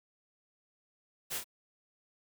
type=noise with echo; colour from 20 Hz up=white; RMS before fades=-37 dBFS; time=1.3-1.39 s; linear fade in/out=20 ms; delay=27 ms; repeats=2; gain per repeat=-4 dB; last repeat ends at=1.444 s; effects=none